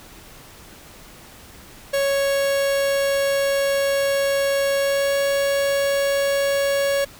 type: tone with pitch glide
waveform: 45% pulse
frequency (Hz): 554.4 to 557.6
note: C#5 to C#5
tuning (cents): 0 to +10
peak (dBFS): -18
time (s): 1.93-7.05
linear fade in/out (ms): 10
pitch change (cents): +10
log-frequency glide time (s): 4.77-5.15
effects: pink hiss -44 dBFS RMS until 7.19 s